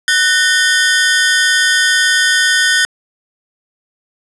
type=ring-modulated tone; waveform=sawtooth; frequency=1661.2 Hz; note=G#6; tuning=in tune; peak=-3 dBFS; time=0.08-2.85 s; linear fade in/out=0 ms; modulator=169 Hz; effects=resampled to 24000 Hz + 7-bit